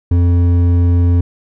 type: tone with hard clipping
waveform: sine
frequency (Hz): 87.31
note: F2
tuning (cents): 0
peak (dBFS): -10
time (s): 0.11-1.21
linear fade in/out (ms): 5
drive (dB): 8
effects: none